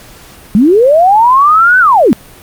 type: linear two-way sweep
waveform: sine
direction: up then down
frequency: 187.9 to 1532 to 187.9 Hz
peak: -3 dBFS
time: 0.55-2.13 s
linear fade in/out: 0 ms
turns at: 1.79 s
effects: pink hiss -36 dBFS RMS until 2.42 s + Opus 48 kbps